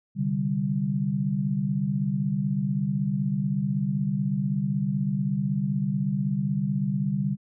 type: chord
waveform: sine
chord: C suspended second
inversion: none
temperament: equal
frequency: 130.81 / 146.83 / 196 Hz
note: C3 / D3 / G3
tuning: 0 / 0 / 0 cents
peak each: -31 / -27 / -26 dBFS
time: 0.15-7.37 s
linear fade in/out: 50 ms
effects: none